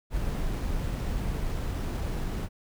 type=noise with sample-and-hold; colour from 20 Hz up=brown; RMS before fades=-30 dBFS; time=0.1-2.49 s; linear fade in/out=50 ms; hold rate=11025 Hz; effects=none